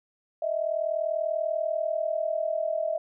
sine tone pair together, 622.3 / 662.5 Hz, D#5 / E5, 0 / +9 cents, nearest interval minor second, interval 109 cents, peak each -28 dBFS, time 0.42-2.98 s, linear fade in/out 5 ms, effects none

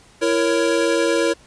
square chord, A# diminished, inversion second, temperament equal with one note detuned, 334.6 / 466.2 / 554.4 Hz, E4 / A#4 / C#5, +26 / 0 / 0 cents, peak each -21 / -21 / -22 dBFS, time 0.21-1.34 s, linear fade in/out 20 ms, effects pink hiss -50 dBFS RMS until 1.46 s + resampled to 22050 Hz

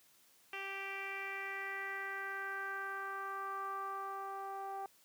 10% pulse tone with low-pass filter sweep, 391.2 Hz, G4, 4 cents flat, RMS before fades -42 dBFS, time 0.53-4.86 s, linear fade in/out 2 ms, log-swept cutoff 2800 to 870 Hz, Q 4.1, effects white hiss -67 dBFS RMS until 5.04 s + high-pass 80 Hz 12 dB/octave

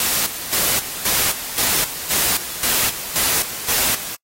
white noise with tremolo, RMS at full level -18 dBFS, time 0-4.15 s, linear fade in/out 2 ms, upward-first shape square, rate 1.9 Hz, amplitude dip 70%, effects noise-tail reverb RT60 0.1 s tail -25 dB re dry + AAC 48 kbps

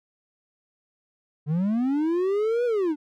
triangle linear two-way sweep, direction up then down, 141.6 to 493.9 to 284.1 Hz, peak -19 dBFS, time 1.46-2.96 s, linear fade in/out 50 ms, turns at 2.65 s, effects none

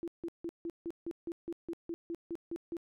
sine tone bursts, 337.4 Hz, E4, 40 cents sharp, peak -35 dBFS, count 14, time 0.03-2.768 s, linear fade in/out 0 ms, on 47 ms, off 160 ms, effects none

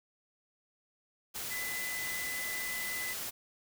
sine tone in noise, 2007 Hz, B6, 27 cents sharp, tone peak -37 dBFS, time 1.5-3.14 s, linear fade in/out 20 ms, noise white, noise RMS -39 dBFS, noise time 1.34-3.31 s, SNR -1 dB, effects none

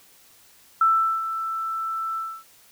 sine tone with ADSR envelope, 1327 Hz, E6, 11 cents sharp, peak -14 dBFS, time 0.81-2.44 s, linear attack 4 ms, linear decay 400 ms, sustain -11 dB, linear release 270 ms, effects white hiss -54 dBFS RMS until 2.71 s

